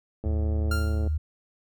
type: click train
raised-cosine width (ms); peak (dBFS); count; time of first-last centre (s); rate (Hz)
2; -22; 91; 0.24-1.073; 108
type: tone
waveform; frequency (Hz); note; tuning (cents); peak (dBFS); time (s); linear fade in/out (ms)
sine; 76.7; D#2; -24; -23; 0.25-1.18; 10
type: tone with exponential decay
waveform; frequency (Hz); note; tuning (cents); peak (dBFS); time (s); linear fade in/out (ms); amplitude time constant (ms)
45% pulse; 1394; F6; -4; -27; 0.71-1.17; 5; 100
effects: none